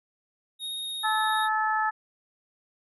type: tone with vibrato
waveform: square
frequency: 3729 Hz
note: A#7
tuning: in tune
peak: -32 dBFS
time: 0.59-1.49 s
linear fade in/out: 50 ms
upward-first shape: sine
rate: 17 Hz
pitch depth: 12 cents each way
type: harmonic tone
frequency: 433.7 Hz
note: A4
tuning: 25 cents flat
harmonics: 2 / 3 / 4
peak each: -26 / -28 / -29 dBFS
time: 1.03-1.91 s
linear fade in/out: 20 ms
effects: none